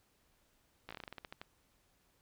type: slowing click train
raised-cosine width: 0.3 ms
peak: -29 dBFS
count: 13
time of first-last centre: 0.89-1.415 s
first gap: 16 ms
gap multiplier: 1.17
effects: pink hiss -73 dBFS RMS until 2.21 s